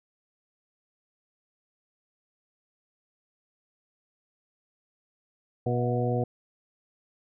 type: harmonic tone with a mistuned harmonic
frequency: 121.6 Hz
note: B2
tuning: 26 cents flat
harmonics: 1 / 2 / 3 / 4 / 5 / 6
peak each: -27 / -32 / -34 / -30 / -36 / -34 dBFS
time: 5.66-6.24 s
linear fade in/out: 5 ms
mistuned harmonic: 5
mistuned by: +71 cents
effects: none